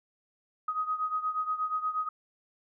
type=beating tone pair; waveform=sine; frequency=1253 / 1261.4 Hz; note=D#6 / D#6; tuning=+12 / +23 cents; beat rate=8.4 Hz; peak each=-30 / -34 dBFS; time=0.68-2.09 s; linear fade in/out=5 ms; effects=none